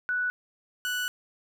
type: tone pair in turn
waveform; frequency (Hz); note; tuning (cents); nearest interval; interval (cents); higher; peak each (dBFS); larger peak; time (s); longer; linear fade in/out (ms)
sine / 30% pulse; 1480 / 1480; F#6 / F#6; 0 / 0; unison; 0; neither; -25; neither; 0.09-0.3 / 0.85-1.08; second; 0
effects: none